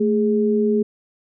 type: tone pair together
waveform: sine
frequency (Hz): 220 / 415.3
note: A3 / G#4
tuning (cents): 0 / 0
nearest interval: major seventh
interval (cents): 1100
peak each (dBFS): -18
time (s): 0-0.83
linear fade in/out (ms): 10
effects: none